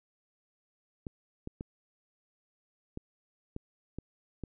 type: clicks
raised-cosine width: 3 ms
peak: -25 dBFS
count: 7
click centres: 1.068 / 1.474 / 1.609 / 2.974 / 3.564 / 3.986 / 4.437 s
effects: none